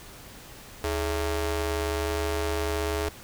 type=ring-modulated tone; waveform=sawtooth; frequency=246.9 Hz; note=B3; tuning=in tune; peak=-19 dBFS; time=0.84-3.09 s; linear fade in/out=2 ms; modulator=173 Hz; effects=pink hiss -46 dBFS RMS until 3.23 s